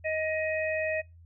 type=harmonic tone; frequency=628 Hz; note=D#5; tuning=16 cents sharp; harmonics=1 / 3 / 4; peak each=-29 / -34 / -35 dBFS; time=0.04-1.02 s; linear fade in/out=20 ms; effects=noise-tail reverb RT60 0.2 s tail -23 dB re dry + added 84 Hz sine -50 dBFS peak until 1.25 s